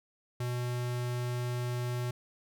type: tone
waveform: square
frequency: 122.7 Hz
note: B2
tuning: 11 cents flat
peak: -32 dBFS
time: 0.4-2.11 s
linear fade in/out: 5 ms
effects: none